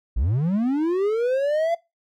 triangle linear sweep, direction up, 46.25 to 688 Hz, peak -17 dBFS, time 0.16-1.75 s, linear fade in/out 10 ms, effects noise-tail reverb RT60 0.2 s tail -18 dB re dry

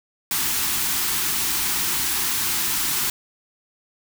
white band-stop noise, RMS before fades -23 dBFS, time 0.31-3.1 s, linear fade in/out 2 ms, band 400 to 790 Hz, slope 48 dB/octave, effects none

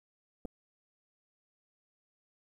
clicks, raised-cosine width 2 ms, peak -28 dBFS, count 2, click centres 0.451 / 0.455 s, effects 10-bit

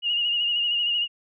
sine tone with vibrato, 2858 Hz, F7, 39 cents sharp, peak -21 dBFS, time 0.02-1.08 s, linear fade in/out 50 ms, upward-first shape sine, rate 13 Hz, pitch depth 41 cents each way, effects none

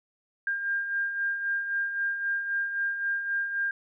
sine beating tone pair, 1600 / 1603.8 Hz, G6 / G6, +35 / +39 cents, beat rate 3.8 Hz, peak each -36 / -27 dBFS, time 0.47-3.71 s, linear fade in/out 2 ms, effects none

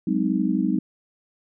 sine chord, Ab dominant seventh, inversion third, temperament just, 186.89 / 207.7 / 259.6 / 311.5 Hz, Gb3 / Ab3 / C4 / Eb4, +18 / 0 / -13 / +2 cents, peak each -25 dBFS, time 0.07-0.79 s, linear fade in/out 5 ms, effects none

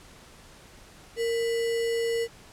sine tone with sample-and-hold, 462.1 Hz, A#4, 15 cents flat, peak -24 dBFS, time 1.16-2.28 s, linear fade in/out 50 ms, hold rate 2450 Hz, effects pink hiss -51 dBFS RMS until 2.52 s + low-pass 10000 Hz 12 dB/octave

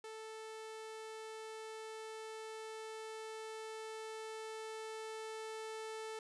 sawtooth tone with level ramp, 440 Hz, A4, in tune, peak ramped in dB -43 to -39 dBFS, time 0.04-6.19 s, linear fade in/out 2 ms, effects resampled to 24000 Hz + 13-bit

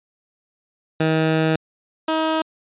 15% pulse tone pair in turn, 158.8 / 317.6 Hz, D#3 / D#4, +36 / +36 cents, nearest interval octave, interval 1200 cents, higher second, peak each -10 / -12 dBFS, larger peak first, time 1-1.56 / 2.08-2.42 s, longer first, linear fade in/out 5 ms, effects resampled to 8000 Hz

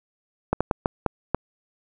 slowing click train, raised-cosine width 1 ms, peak -6 dBFS, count 6, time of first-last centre 0.53-1.346 s, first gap 76 ms, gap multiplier 1.39, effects none

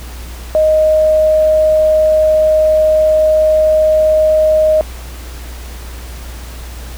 sine tone, 622.3 Hz, D#5, in tune, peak -7 dBFS, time 0.55-4.81 s, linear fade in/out 0 ms, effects added 60 Hz sine -26 dBFS peak until 6.97 s + pink hiss -34 dBFS RMS until 6.97 s

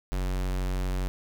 square tone, 46.25 Hz, F#1, in tune, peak -27 dBFS, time 0.12-1.08 s, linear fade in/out 0 ms, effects 10-bit

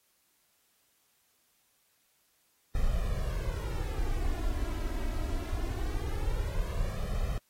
brown noise with flanger, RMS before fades -31 dBFS, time 2.75-7.38 s, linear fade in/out 2 ms, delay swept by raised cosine 1.6 to 3.1 ms, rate 0.22 Hz, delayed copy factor +0.8, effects white hiss -71 dBFS RMS until 7.49 s + AAC 48 kbps

